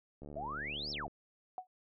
click train, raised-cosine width 2 ms, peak -35 dBFS, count 64, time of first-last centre 0.22-1.079 s, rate 73.3 Hz
sine exponential two-way sweep, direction up then down, 613 to 5588 to 613 Hz, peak -38 dBFS, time 0.36-1.07 s, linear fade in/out 5 ms, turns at 0.91 s
sine tone with exponential decay, 740 Hz, F#5, in tune, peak -34 dBFS, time 1.58-1.67 s, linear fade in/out 1 ms, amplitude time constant 19 ms
effects none

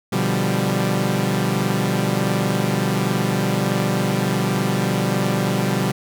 sawtooth chord, G dominant seventh, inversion first, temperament equal, 123.47 / 146.83 / 174.61 / 196 Hz, B2 / D3 / F3 / G3, 0 / 0 / 0 / 0 cents, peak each -20 / -21 / -21 / -18 dBFS, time 0.12-5.92 s, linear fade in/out 10 ms, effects none

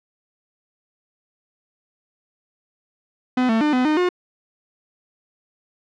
45% pulse tone with pitch steps, 252.7 / 223.9 / 300.2 / 252.7 / 306.3 / 359.6 Hz, B3 / A3 / D4 / B3 / D#4 / F#4, +40 / +30 / +38 / +40 / -27 / -49 cents, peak -16 dBFS, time 3.37-4.09 s, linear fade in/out 5 ms, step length 120 ms, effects low-pass 3000 Hz 12 dB/octave

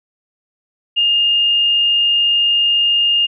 sine tone, 2827 Hz, F7, 20 cents sharp, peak -11 dBFS, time 0.96-3.27 s, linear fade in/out 20 ms, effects none

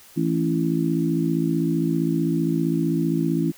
harmonic tone with a mistuned harmonic, 55.4 Hz, A1, 13 cents sharp, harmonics 3 / 4 / 5 / 6, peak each -23 / -29 / -24 / -25 dBFS, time 0.16-3.52 s, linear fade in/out 20 ms, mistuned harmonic 3, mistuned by -17 cents, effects white hiss -49 dBFS RMS until 3.57 s

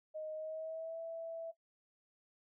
sine tone with pitch glide, 622.3 to 659.3 Hz, D#5 to E5, 0 to 0 cents, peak -40 dBFS, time 0.14-1.52 s, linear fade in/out 20 ms, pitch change +100 cents, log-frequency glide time 0.34-1 s, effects noise-tail reverb RT60 0.1 s tail -20 dB re dry

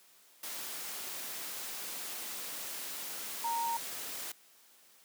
sine tone in noise, 928 Hz, A#5, 8 cents flat, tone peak -31 dBFS, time 3.44-3.77 s, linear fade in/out 5 ms, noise white, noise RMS -41 dBFS, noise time 0.43-4.32 s, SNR +7 dB, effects white hiss -62 dBFS RMS until 5.04 s + high-pass 200 Hz 12 dB/octave

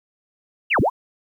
sine linear two-way sweep, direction down then up, 3063 to 58.27 to 1081 Hz, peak -15 dBFS, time 0.7-0.9 s, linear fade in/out 20 ms, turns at 0.8 s, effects 9-bit

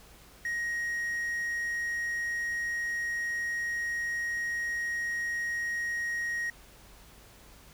triangle tone with quantisation, 1881 Hz, A#6, 15 cents sharp, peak -28 dBFS, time 0.45-6.5 s, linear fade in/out 2 ms, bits 9, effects added 50 Hz sine -58 dBFS peak until 7.73 s + pink hiss -55 dBFS RMS until 7.73 s

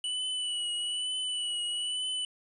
square tone with vibrato, 2960 Hz, F#7, in tune, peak -31 dBFS, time 0.04-2.25 s, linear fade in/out 2 ms, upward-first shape triangle, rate 1.1 Hz, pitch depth 38 cents each way, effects resampled to 24000 Hz + 11-bit

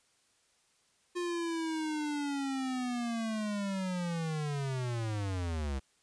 square linear sweep, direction down, 355.3 to 64.9 Hz, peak -33 dBFS, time 1.15-5.8 s, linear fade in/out 20 ms, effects white hiss -70 dBFS RMS until 6.02 s + resampled to 22050 Hz

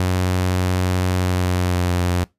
sawtooth tone with pitch glide, 91.6 to 88.99 Hz, F#2 to F2, -17 to +33 cents, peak -13 dBFS, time 0-2.24 s, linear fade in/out 0 ms, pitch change -50 cents, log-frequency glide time 1.18-1.92 s, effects noise-tail reverb RT60 0.2 s tail -23 dB re dry + resampled to 32000 Hz

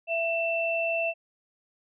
sine tone pair together, 665.4 / 2674 Hz, E5 / E7, +16 / +24 cents, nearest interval 2 octaves, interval 2408 cents, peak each -27 / -28 dBFS, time 0.07-1.14 s, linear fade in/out 50 ms, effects none

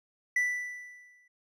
triangle tone with exponential decay, 1975.5 Hz, B6, in tune, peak -21 dBFS, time 0.36-1.28 s, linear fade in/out 5 ms, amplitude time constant 200 ms, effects resampled to 32000 Hz

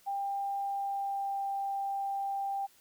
sine tone with pitch glide, 795 to 790.4 Hz, G5 to G5, +24 to +14 cents, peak -31 dBFS, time 0.06-2.67 s, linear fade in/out 20 ms, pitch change -10 cents, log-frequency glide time 0.69-1.45 s, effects white hiss -63 dBFS RMS until 2.8 s

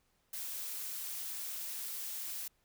blue noise, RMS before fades -41 dBFS, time 0.33-2.48 s, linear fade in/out 5 ms, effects pink hiss -75 dBFS RMS until 2.64 s

